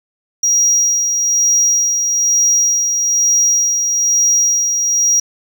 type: tone with tremolo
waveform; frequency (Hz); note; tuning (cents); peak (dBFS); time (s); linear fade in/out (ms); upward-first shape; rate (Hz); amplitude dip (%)
triangle; 5720; F8; +41; -8; 0.43-5.2; 5; sine; 1.1; 40
effects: none

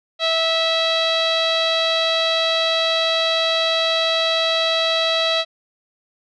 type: tone with low-pass filter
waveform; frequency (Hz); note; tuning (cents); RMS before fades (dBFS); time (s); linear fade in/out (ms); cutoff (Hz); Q
sawtooth; 653; E5; -17; -19; 0.19-5.45; 50; 3800; 7.4
effects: none

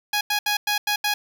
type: tone bursts at uneven times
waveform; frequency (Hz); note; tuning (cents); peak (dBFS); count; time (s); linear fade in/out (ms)
10% pulse; 830.6; G#5; 0; -12; 6; 0.13-0.21 / 0.3-0.39 / 0.46-0.57 / 0.67-0.78 / 0.87-0.96 / 1.04-1.14; 5
effects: none

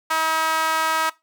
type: tone with high-pass filter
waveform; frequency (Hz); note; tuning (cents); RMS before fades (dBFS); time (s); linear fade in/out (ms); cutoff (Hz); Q
sawtooth; 319.5; D#4; +46; -21; 0.1-1.1; 10; 1100; 2.9
effects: noise-tail reverb RT60 0.2 s tail -19 dB re dry

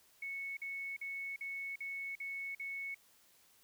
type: tone bursts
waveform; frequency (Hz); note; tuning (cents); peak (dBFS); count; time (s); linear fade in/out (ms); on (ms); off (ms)
sine; 2208; C#7; -7; -39; 7; 0.22-2.946; 5; 350; 46
effects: white hiss -67 dBFS RMS until 3.63 s

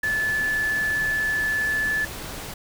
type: tone in noise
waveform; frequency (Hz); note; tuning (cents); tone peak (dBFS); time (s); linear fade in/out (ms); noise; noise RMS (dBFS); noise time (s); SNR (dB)
sine; 1735; A6; -25; -21; 0.03-2.05; 5; pink; -35; 0.03-2.54; +11
effects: none

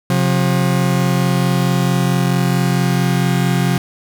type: tone pair together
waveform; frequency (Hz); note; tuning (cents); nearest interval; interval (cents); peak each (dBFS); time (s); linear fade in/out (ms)
40% pulse; 133.5 / 178.03; C3 / F3; +35 / +34; perfect fourth; 499; -15; 0.1-3.78; 2
effects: none

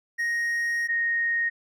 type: tone pair in turn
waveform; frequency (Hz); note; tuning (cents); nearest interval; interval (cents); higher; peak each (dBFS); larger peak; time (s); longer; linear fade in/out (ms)
triangle / sine; 1871 / 1862.5; A#6 / A#6; +6 / -2; unison; 8; first; -22; neither; 0.18-0.88 / 0.88-1.5; first; 20
effects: none

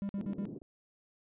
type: tone bursts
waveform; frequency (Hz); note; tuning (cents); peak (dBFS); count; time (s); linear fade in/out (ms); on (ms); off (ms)
triangle; 199.4; G3; +30; -31; 4; 0.02-0.454; 0; 71; 50
type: band-pass noise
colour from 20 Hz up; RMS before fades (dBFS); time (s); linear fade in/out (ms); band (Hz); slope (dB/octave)
pink; -44; 0.17-0.59; 20; 160 to 370; 24
type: clicks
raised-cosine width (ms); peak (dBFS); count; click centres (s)
2; -47 / -39; 2; 0.616 / 0.619
effects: resampled to 8000 Hz

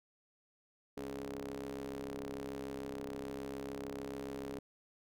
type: ring-modulated tone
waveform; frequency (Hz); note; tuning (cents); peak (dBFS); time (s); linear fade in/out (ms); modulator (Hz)
sawtooth; 66.8; C2; +36; -34; 0.97-4.59; 5; 351
effects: none

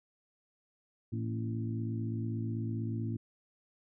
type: harmonic tone with a mistuned harmonic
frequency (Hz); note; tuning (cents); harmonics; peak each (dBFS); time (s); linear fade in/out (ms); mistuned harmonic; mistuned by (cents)
55.9; A1; +28; 2 / 3 / 4 / 5 / 6; -34 / -47 / -39 / -43 / -44; 1.12-3.17; 10; 4; +53
effects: none

